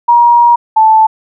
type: tone pair in turn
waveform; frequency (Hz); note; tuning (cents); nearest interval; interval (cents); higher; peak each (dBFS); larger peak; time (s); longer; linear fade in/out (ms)
sine; 950 / 877.3; A#5 / A5; +33 / -5; minor second; 138; first; -3; neither; 0.08-0.56 / 0.76-1.07; first; 10
effects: none